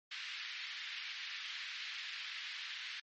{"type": "band-pass noise", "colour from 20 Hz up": "pink", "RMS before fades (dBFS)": -45, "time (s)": [0.11, 3], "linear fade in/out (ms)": 5, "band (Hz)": [1800, 4400], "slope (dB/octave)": 24, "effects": ["low-pass 7000 Hz 12 dB/octave", "MP3 32 kbps"]}